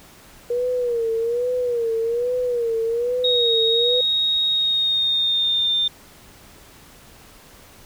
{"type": "tone with vibrato", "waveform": "sine", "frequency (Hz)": 475.5, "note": "A#4", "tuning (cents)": 34, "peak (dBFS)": -19, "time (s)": [0.5, 4.01], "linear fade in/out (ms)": 5, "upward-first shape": "sine", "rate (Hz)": 1.2, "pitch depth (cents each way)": 90}
{"type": "tone with pitch glide", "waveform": "sine", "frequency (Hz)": [3757, 3600], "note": ["A#7", "A7"], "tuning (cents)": [13, 39], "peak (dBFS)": -17, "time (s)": [3.24, 5.88], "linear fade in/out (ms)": 5, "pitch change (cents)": -74, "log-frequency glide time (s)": [4.48, 5.76]}
{"effects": ["pink hiss -47 dBFS RMS until 7.85 s"]}